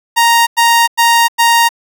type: tone bursts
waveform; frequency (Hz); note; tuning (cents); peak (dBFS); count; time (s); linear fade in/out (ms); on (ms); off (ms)
sawtooth; 932.3; A#5; 0; -3; 4; 0.16-1.691; 20; 310; 97
effects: none